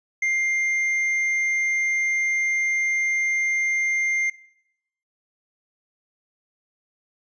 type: tone with hard clipping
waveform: triangle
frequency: 2100 Hz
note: C7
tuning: 6 cents sharp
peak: -21 dBFS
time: 0.22-4.3 s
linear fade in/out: 5 ms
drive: 7 dB
effects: noise-tail reverb RT60 0.8 s tail -20 dB re dry + resampled to 22050 Hz